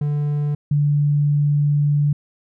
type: tone pair in turn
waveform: triangle / sine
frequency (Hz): 146.83 / 145.9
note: D3 / D3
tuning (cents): 0 / -11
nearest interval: unison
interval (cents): 11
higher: first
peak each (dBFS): -16 / -14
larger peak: second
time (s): 0.01-0.55 / 0.71-2.13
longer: second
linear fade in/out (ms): 5
effects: none